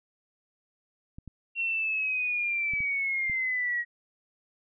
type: clicks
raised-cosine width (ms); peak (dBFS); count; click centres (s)
5; -30; 5; 1.185 / 1.277 / 2.736 / 2.805 / 3.298
type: linear sweep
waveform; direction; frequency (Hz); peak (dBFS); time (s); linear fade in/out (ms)
sine; down; 2737 to 1896; -26; 1.55-3.85; 50
effects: none